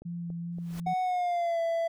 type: click train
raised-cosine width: 2 ms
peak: -34 dBFS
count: 4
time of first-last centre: 0.02-0.867 s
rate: 3.54 Hz
type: tone with vibrato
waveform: sine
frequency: 170.8 Hz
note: F3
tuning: 38 cents flat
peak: -33 dBFS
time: 0.05-0.94 s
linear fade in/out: 10 ms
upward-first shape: sine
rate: 2.5 Hz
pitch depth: 15 cents each way
type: noise with exponential growth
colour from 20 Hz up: pink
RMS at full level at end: -42 dBFS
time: 0.52-0.8 s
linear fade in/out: 2 ms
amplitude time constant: 60 ms
type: tone with pitch glide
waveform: triangle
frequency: 740 to 666.9 Hz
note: F#5 to E5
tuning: 0 to +20 cents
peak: -24 dBFS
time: 0.86-1.88 s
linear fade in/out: 10 ms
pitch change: -180 cents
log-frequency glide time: 1.02-1.6 s
effects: none